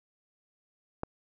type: click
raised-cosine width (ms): 1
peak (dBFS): -18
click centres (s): 1.034
effects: none